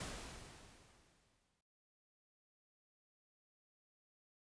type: noise with exponential decay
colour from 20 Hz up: pink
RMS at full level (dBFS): -44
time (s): 0-1.61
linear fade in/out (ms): 5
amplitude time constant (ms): 350
effects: noise-tail reverb RT60 0.6 s tail -20 dB re dry + resampled to 22050 Hz